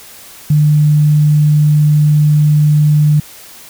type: tone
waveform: sine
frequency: 150 Hz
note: D3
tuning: 37 cents sharp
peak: -6 dBFS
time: 0.5-3.2 s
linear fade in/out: 5 ms
effects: white hiss -36 dBFS RMS until 3.69 s